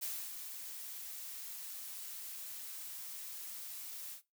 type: noise with ADSR envelope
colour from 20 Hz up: blue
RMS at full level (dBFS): -39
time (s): 0.01-4.22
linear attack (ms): 18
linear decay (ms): 270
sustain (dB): -7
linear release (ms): 100
effects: noise-tail reverb RT60 0.2 s tail -17 dB re dry